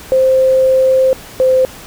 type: tone pair in turn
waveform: sine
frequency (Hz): 523.3 / 518.2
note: C5 / C5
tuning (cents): 0 / -17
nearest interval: unison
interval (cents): 17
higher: first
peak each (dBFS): -7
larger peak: neither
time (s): 0.12-1.13 / 1.4-1.65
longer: first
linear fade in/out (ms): 0
effects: pink hiss -34 dBFS RMS until 1.86 s